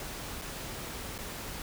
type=noise with dropouts; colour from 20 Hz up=pink; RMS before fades=-40 dBFS; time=0-1.62 s; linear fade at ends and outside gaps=1 ms; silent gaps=0.415-0.419 / 1.18-1.187 s; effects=none